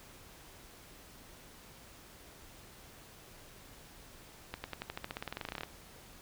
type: accelerating click train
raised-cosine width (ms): 0.3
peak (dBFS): -22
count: 21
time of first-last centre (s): 4.54-5.634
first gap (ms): 100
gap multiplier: 0.93
effects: pink hiss -55 dBFS RMS until 6.21 s